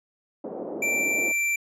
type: band-pass noise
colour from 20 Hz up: pink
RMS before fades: -34 dBFS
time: 0.44-1.32 s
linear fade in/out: 5 ms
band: 260 to 640 Hz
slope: 24 dB/octave
type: tone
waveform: square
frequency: 2349 Hz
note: D7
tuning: in tune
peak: -23 dBFS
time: 0.82-1.56 s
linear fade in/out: 5 ms
effects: low-pass 11000 Hz 12 dB/octave